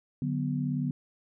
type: chord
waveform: sine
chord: B minor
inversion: first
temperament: equal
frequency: 146.83 / 185 / 246.9 Hz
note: D3 / F#3 / B3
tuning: 0 / 0 / 0 cents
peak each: -30 / -35 / -31 dBFS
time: 0.22-0.91 s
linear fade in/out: 2 ms
effects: none